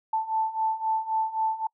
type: beating tone pair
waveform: sine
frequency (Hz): 880 / 883.8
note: A5 / A5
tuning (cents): 0 / +7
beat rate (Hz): 3.8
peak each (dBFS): -29 / -26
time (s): 0.13-1.67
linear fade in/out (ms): 5
effects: noise-tail reverb RT60 0.1 s tail -26 dB re dry